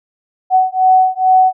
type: beating tone pair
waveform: sine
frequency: 747 / 749.3 Hz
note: F#5 / F#5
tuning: +16 / +22 cents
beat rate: 2.3 Hz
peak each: -11 dBFS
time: 0.5-1.53 s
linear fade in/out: 50 ms
effects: none